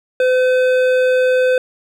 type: tone with hard clipping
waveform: sine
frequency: 509 Hz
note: C5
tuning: 48 cents flat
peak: -13 dBFS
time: 0.2-1.58 s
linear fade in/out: 2 ms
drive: 11 dB
effects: none